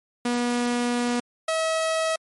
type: tone pair in turn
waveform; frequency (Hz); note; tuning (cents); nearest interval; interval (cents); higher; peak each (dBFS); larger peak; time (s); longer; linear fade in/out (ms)
sawtooth; 242 / 643.5; B3 / E5; -35 / -42; octave + perfect fourth; 1693; second; -18; neither; 0.25-1.2 / 1.48-2.16; first; 5
effects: MP3 48 kbps